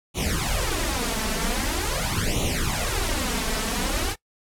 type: noise with flanger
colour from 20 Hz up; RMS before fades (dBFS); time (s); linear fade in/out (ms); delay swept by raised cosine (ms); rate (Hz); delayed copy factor
pink; -25; 0.14-4.16; 50; 0.3 to 4.6; 0.44; +0.85
effects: noise-tail reverb RT60 0.1 s tail -21 dB re dry + low-pass 12000 Hz 12 dB/octave